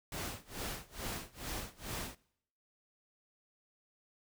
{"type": "noise with tremolo", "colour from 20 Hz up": "pink", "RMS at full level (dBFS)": -39, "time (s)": [0.12, 2.15], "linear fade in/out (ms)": 2, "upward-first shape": "sine", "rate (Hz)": 2.3, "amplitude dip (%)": 95, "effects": ["noise-tail reverb RT60 0.7 s tail -23 dB re dry"]}